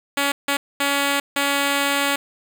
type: tone bursts at uneven times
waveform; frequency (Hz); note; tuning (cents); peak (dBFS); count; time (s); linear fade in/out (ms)
5% pulse; 281.5; C#4; +27; -7; 4; 0.17-0.32 / 0.48-0.57 / 0.8-1.2 / 1.36-2.16; 5
effects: none